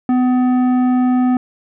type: tone with tanh clipping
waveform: sine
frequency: 251.5 Hz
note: B3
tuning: 32 cents sharp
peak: -13 dBFS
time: 0.09-1.37 s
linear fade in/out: 2 ms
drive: 11 dB
effects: none